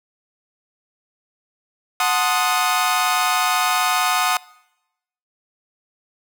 sawtooth chord, F# diminished seventh, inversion none, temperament equal with one note detuned, 734.9 / 880 / 1046.5 / 1244.5 Hz, F#5 / A5 / C6 / Eb6, -12 / 0 / 0 / 0 cents, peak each -17 / -22 / -21 / -17 dBFS, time 2-4.37 s, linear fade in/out 2 ms, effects noise-tail reverb RT60 0.9 s tail -23 dB re dry

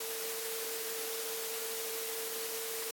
sine tone in noise, 451.6 Hz, A4, 45 cents sharp, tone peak -42 dBFS, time 0-2.91 s, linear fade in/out 5 ms, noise white, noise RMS -39 dBFS, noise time 0-2.91 s, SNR -6 dB, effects high-pass 300 Hz 12 dB/octave + AAC 64 kbps

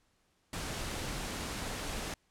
pink noise, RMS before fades -38 dBFS, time 0.53-2.14 s, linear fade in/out 2 ms, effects pink hiss -73 dBFS RMS until 2.3 s + low-pass 10000 Hz 12 dB/octave

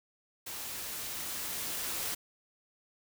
white noise with level ramp, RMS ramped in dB -41 to -35 dBFS, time 0.46-2.15 s, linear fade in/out 10 ms, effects none

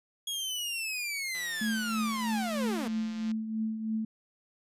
sawtooth linear sweep, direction down, 3322 to 209.9 Hz, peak -29 dBFS, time 0.27-2.88 s, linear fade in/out 5 ms
click train, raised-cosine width 0.2 ms, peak -31 dBFS, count 343, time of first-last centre 1.35-3.316 s, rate 174 Hz
sine tone with tremolo, 220 Hz, A3, in tune, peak -27 dBFS, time 1.61-4.05 s, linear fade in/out 5 ms, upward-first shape triangle, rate 3.1 Hz, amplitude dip 60%
effects resampled to 32000 Hz

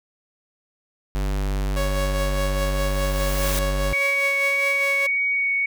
square tone, 49 Hz, G1, in tune, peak -22 dBFS, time 1.15-3.93 s, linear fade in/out 0 ms
sawtooth tone with tremolo, 556 Hz, C#5, 5 cents sharp, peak -20 dBFS, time 1.76-5.07 s, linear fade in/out 10 ms, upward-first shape sine, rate 4.9 Hz, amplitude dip 45%
white noise with exponential growth, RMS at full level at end -26 dBFS, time 2.07-3.59 s, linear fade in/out 1 ms, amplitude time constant 330 ms
sine tone with vibrato, 2238 Hz, C#7, 16 cents sharp, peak -19 dBFS, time 3.93-5.66 s, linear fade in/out 5 ms, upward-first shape triangle, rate 1.7 Hz, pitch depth 11 cents each way
effects none

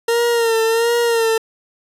40% pulse tone with vibrato, 460.8 Hz, A#4, 20 cents flat, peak -13 dBFS, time 0.08-1.38 s, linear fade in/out 5 ms, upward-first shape sine, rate 1.4 Hz, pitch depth 50 cents each way, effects resampled to 32000 Hz

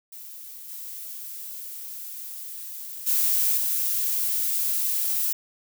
violet noise with level steps, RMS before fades -41 / -37 / -22 / -25 dBFS, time 0.12-5.33 s, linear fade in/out 5 ms, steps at 0.68 / 3.06 / 3.56 s, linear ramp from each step 20 ms, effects none

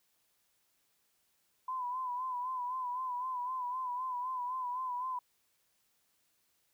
sine tone with vibrato, 1006 Hz, B5, 32 cents sharp, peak -34 dBFS, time 1.68-5.19 s, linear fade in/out 5 ms, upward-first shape sine, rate 3.9 Hz, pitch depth 56 cents each way, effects white hiss -75 dBFS RMS until 6.73 s

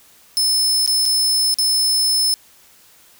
sawtooth tone with dropouts, 5240 Hz, E8, 11 cents flat, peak -12 dBFS, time 0.37-2.34 s, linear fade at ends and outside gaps 0 ms, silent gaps 0.862-0.876 / 1.055-1.06 / 1.541-1.586 s, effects white hiss -50 dBFS RMS until 3.19 s

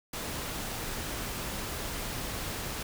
pink noise, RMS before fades -36 dBFS, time 0.13-2.83 s, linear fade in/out 5 ms, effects none

